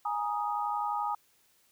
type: chord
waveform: sine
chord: Ab suspended second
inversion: none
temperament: equal with one note detuned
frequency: 830.6 / 942.1 / 1244.5 Hz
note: Ab5 / Bb5 / Eb6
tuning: 0 / +18 / 0 cents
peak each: -32 / -35 / -34 dBFS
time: 0.05-1.15 s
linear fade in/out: 5 ms
effects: white hiss -67 dBFS RMS until 1.71 s